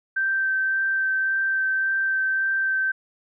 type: tone with vibrato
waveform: sine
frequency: 1558 Hz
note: G6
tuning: 11 cents flat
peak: -20 dBFS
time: 0.16-2.92 s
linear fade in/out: 10 ms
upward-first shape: sine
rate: 1.8 Hz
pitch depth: 10 cents each way
effects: none